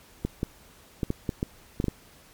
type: clicks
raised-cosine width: 3 ms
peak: -13 dBFS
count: 9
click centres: 0.25 / 0.431 / 1.032 / 1.104 / 1.292 / 1.429 / 1.801 / 1.842 / 1.883 s
effects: pink hiss -54 dBFS RMS until 2.33 s + MP3 96 kbps